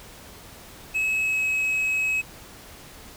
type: tone with pitch glide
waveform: triangle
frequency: 2574 to 2559 Hz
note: E7 to D#7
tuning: -42 to +48 cents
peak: -20 dBFS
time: 0.94-2.22 s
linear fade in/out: 20 ms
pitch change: -10 cents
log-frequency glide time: 1.22-1.46 s
effects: pink hiss -45 dBFS RMS until 3.16 s